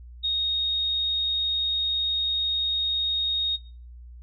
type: tone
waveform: sine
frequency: 3729 Hz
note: A#7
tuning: in tune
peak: -22 dBFS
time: 0.23-3.57 s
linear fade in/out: 20 ms
effects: noise-tail reverb RT60 0.4 s tail -20 dB re dry + added 60 Hz sine -41 dBFS peak until 4.22 s